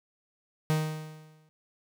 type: tone with exponential decay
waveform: 45% pulse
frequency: 155.56 Hz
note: D#3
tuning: in tune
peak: -22 dBFS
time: 0.7-1.49 s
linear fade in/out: 0 ms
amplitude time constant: 170 ms
effects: none